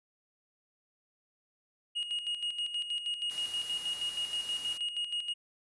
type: tone with tremolo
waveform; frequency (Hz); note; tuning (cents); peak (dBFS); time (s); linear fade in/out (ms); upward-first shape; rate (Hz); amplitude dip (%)
triangle; 2873; F7; +48; -29; 1.95-5.34; 20; square; 6.3; 60
type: noise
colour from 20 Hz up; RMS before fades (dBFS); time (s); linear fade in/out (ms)
white; -46; 3.3-4.78; 10
effects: resampled to 24000 Hz

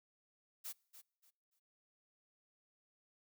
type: noise with echo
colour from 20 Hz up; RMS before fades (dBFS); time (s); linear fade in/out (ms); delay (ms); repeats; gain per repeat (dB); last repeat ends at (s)
blue; -45; 0.64-0.73; 20; 290; 3; -12; 1.6
effects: noise-tail reverb RT60 0.7 s tail -26 dB re dry

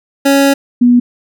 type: tone pair in turn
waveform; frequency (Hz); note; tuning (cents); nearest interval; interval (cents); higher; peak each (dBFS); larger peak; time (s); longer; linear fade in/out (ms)
25% pulse / sine; 277.2 / 243.5; C#4 / B3; 0 / -24; major second; 224; first; -3 / -4; first; 0.25-0.54 / 0.81-1; first; 10
effects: none

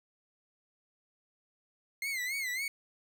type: tone with vibrato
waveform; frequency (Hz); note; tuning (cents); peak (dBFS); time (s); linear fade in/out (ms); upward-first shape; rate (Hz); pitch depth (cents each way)
40% pulse; 2093; C7; 0; -32; 2.02-2.68; 2; sine; 3.6; 120
effects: none

